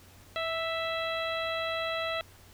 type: harmonic tone with a mistuned harmonic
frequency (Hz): 659.3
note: E5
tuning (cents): 0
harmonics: 1 / 2 / 3 / 4 / 5 / 6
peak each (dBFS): -33 / -36 / -38 / -39 / -40 / -41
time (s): 0.36-2.21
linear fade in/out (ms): 0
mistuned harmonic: 1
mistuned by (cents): -16
effects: added 92 Hz sine -56 dBFS peak until 2.53 s + pink hiss -56 dBFS RMS until 2.53 s